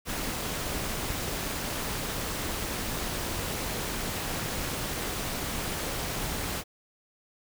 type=noise with amplitude modulation; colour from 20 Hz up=pink; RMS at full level=-30 dBFS; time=0.05-6.64 s; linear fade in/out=50 ms; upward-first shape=sine; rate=249 Hz; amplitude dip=55%; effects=none